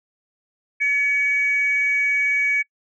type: tone pair together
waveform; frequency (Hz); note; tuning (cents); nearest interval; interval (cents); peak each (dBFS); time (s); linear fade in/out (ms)
sine; 1716 / 2259; A6 / C#7; -44 / +32; perfect fourth; 476; -25 / -17; 0.8-2.63; 20
effects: noise-tail reverb RT60 0.1 s tail -24 dB re dry + tanh soft clip ceiling -11 dBFS